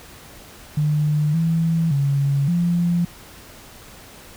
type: tone with pitch steps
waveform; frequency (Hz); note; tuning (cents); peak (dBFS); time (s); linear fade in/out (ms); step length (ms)
sine; 150.1 / 164.4 / 140 / 172.9; D3 / E3 / C#3 / F3; +38 / -4 / +18 / -17; -16; 0.77-3.05; 5; 570
effects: pink hiss -43 dBFS RMS until 4.36 s